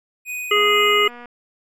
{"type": "tone with tremolo", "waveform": "square", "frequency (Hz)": 2489, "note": "D#7", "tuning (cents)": 0, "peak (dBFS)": -26, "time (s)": [0.25, 1.1], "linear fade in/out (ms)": 50, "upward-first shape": "sine", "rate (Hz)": 2.2, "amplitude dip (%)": 40}
{"type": "harmonic tone", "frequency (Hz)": 415.3, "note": "G#4", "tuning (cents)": 0, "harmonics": [1, 3, 5, 7], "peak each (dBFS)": [-19, -19, -19, -19], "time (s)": [0.51, 1.08], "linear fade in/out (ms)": 5}
{"type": "click train", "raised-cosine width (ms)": 0.5, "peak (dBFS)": -25, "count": 169, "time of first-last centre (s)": [0.56, 1.257], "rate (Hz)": 241}
{"effects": []}